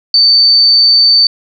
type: tone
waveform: sine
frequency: 4559 Hz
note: C#8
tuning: 48 cents sharp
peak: -4 dBFS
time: 0.14-1.27 s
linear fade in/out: 2 ms
effects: none